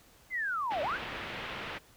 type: linear two-way sweep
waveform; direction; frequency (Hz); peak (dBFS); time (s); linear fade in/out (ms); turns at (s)
sine; down then up; 2114 to 550 to 1793; -30; 0.3-0.99; 50; 0.82
type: low-pass noise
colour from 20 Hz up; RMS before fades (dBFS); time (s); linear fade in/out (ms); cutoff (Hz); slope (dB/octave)
white; -40; 0.7-1.79; 20; 2900; 24
effects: pink hiss -60 dBFS RMS until 1.96 s